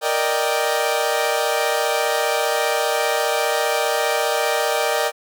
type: chord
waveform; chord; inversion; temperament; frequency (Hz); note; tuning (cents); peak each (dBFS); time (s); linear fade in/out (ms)
sawtooth; Eb major seventh; second; equal; 466.2 / 587.3 / 622.3 / 784; Bb4 / D5 / Eb5 / G5; 0 / 0 / 0 / 0; -20; 0.01-5.12; 50
effects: none